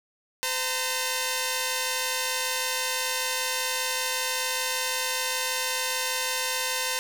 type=tone pair together; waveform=5% pulse; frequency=512.4 / 913 Hz; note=C5 / A#5; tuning=-36 / -36 cents; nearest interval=minor seventh; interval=1000 cents; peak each=-17 dBFS; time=0.43-6.99 s; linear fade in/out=0 ms; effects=8-bit